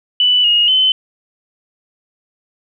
sine tone with pitch steps, 2977 / 2869 / 3049 Hz, F#7 / F7 / G7, +10 / +46 / -49 cents, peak -9 dBFS, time 0.2-0.92 s, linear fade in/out 2 ms, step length 240 ms, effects none

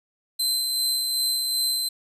sawtooth tone with tremolo, 4084 Hz, C8, 43 cents flat, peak -18 dBFS, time 0.39-1.89 s, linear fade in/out 10 ms, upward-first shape sine, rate 2.6 Hz, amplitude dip 30%, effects resampled to 32000 Hz + 9-bit

